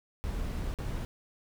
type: noise with dropouts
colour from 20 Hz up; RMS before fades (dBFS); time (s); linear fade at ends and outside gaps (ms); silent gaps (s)
brown; -34; 0.24-1.05; 0; 0.74-0.787
effects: none